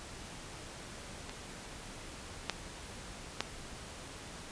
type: clicks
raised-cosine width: 0.2 ms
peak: -26 / -13 / -13 dBFS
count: 3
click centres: 1.295 / 2.497 / 3.406 s
effects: pink hiss -47 dBFS RMS until 4.51 s + resampled to 22050 Hz